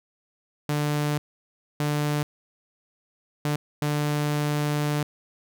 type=tone bursts at uneven times; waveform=sawtooth; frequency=148 Hz; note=D3; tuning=14 cents sharp; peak=-19 dBFS; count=4; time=0.69-1.18 / 1.8-2.23 / 3.45-3.56 / 3.82-5.03 s; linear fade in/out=2 ms; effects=none